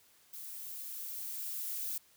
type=noise with level ramp; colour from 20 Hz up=violet; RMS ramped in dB=-46 to -37 dBFS; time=0.33-1.98 s; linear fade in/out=5 ms; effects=white hiss -65 dBFS RMS until 2.16 s